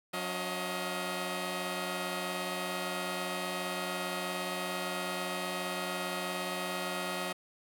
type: tone cluster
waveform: 10% pulse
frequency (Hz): 181.5 / 281 / 631 / 703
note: F#3 / C#4 / D#5 / F5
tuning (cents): -33 / +24 / +24 / +11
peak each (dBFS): -29 / -35 / -29 / -36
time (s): 0.13-7.33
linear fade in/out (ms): 10
effects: none